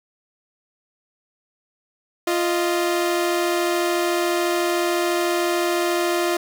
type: tone pair together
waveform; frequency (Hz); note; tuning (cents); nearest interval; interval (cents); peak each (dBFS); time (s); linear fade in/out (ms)
sawtooth; 348.1 / 622.3; F4 / D#5; -6 / 0; minor seventh; 1006; -16 / -22; 2.27-6.37; 5
effects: none